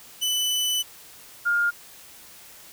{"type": "tone pair in turn", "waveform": ["sawtooth", "sine"], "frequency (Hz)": [2993, 1412.5], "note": ["F#7", "F6"], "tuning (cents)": [19, 19], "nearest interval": "octave + minor second", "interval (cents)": 1300, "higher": "first", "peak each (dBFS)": -19, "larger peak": "neither", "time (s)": [[0.21, 0.83], [1.45, 1.71]], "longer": "first", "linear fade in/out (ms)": 20, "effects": ["white hiss -47 dBFS RMS until 2.72 s"]}